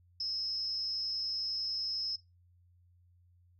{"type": "tone with amplitude modulation", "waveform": "sine", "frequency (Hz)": 5180, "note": "E8", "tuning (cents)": -31, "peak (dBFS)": -29, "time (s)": [0.2, 2.16], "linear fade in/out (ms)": 5, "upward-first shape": "sine", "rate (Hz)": 251, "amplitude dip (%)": 70, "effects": ["noise-tail reverb RT60 0.2 s tail -17 dB re dry", "added 88 Hz sine -62 dBFS peak until 3.59 s"]}